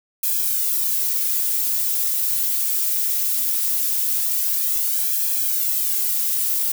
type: noise with flanger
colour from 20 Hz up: violet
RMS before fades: -21 dBFS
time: 0.23-6.72 s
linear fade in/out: 5 ms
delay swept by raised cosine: 1.2 to 4.4 ms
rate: 0.2 Hz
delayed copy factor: +0.8
effects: none